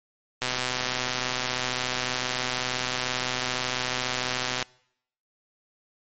click train, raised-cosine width 0.2 ms, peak -9 dBFS, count 531, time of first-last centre 0.42-4.626 s, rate 126 Hz, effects noise-tail reverb RT60 0.7 s tail -24 dB re dry + MP3 32 kbps

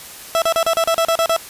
30% pulse tone bursts, 661 Hz, E5, 5 cents sharp, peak -11 dBFS, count 10, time 0.35-1.364 s, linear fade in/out 0 ms, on 69 ms, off 36 ms, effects white hiss -36 dBFS RMS until 1.49 s + resampled to 32000 Hz

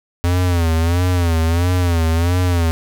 square tone with vibrato, 85.7 Hz, F2, 32 cents flat, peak -14 dBFS, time 0.24-2.71 s, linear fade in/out 0 ms, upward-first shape sine, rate 1.5 Hz, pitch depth 100 cents each way, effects none

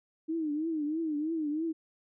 sine tone with vibrato, 311.1 Hz, D#4, in tune, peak -29 dBFS, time 0.28-1.73 s, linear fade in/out 20 ms, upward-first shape triangle, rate 3.1 Hz, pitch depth 130 cents each way, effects none

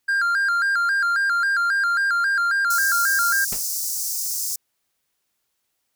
triangle tone with vibrato, 1492 Hz, F#6, 14 cents sharp, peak -16 dBFS, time 0.08-3.45 s, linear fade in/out 10 ms, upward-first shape square, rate 3.7 Hz, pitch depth 120 cents each way
pink high-pass noise, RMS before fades -26 dBFS, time 2.7-4.56 s, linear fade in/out 5 ms, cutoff 5200 Hz, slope 48 dB/octave
pink noise with exponential decay, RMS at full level -29 dBFS, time 3.52-3.66 s, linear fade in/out 5 ms, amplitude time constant 30 ms
effects white hiss -74 dBFS RMS until 5.95 s

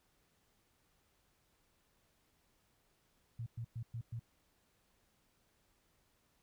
sine tone bursts, 115.9 Hz, A#2, 10 cents flat, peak -39 dBFS, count 5, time 3.39-4.195 s, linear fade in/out 5 ms, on 73 ms, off 110 ms, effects pink hiss -75 dBFS RMS until 6.42 s

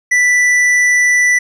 sine tone with hard clipping, 1975.5 Hz, B6, in tune, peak -10 dBFS, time 0.11-1.39 s, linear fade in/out 10 ms, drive 8 dB, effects none

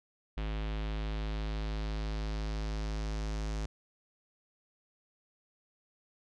square tone with low-pass filter sweep, 53 Hz, G#1, 36 cents sharp, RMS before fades -35 dBFS, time 0.37-3.66 s, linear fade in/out 5 ms, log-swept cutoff 3200 to 6300 Hz, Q 1.9, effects none

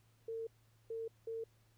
sine tone bursts at uneven times, 452.5 Hz, A4, 48 cents sharp, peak -39 dBFS, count 3, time 0.28-0.47 / 0.9-1.08 / 1.27-1.44 s, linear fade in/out 5 ms, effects added 112 Hz sine -68 dBFS peak until 1.77 s + pink hiss -74 dBFS RMS until 1.77 s

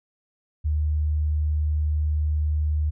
sine tone, 75.9 Hz, D#2, 42 cents flat, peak -20 dBFS, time 0.64-2.91 s, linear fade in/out 20 ms, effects none

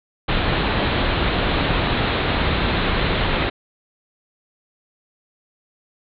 pink low-pass noise, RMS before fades -20 dBFS, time 0.28-3.5 s, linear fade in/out 10 ms, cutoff 4100 Hz, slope 96 dB/octave, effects none

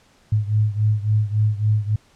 sine beating tone pair, 105.5 / 109.1 Hz, G#2 / A2, +28 / -14 cents, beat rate 3.6 Hz, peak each -18 / -21 dBFS, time 0.32-1.96 s, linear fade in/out 5 ms, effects pink hiss -56 dBFS RMS until 2.15 s + low-pass 8000 Hz 12 dB/octave

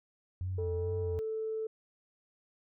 sine tone with vibrato, 89.2 Hz, F2, 37 cents sharp, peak -32 dBFS, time 0.41-1.19 s, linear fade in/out 0 ms, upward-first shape sine, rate 2.3 Hz, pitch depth 81 cents each way
sine tone, 440 Hz, A4, in tune, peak -32 dBFS, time 0.58-1.67 s, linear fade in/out 5 ms
effects tanh soft clip ceiling -26 dBFS

